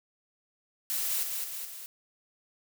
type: noise with echo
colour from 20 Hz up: blue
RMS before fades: -31 dBFS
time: 0.9-1.23 s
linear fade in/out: 0 ms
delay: 210 ms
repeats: 3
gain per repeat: -4 dB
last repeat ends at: 1.86 s
effects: none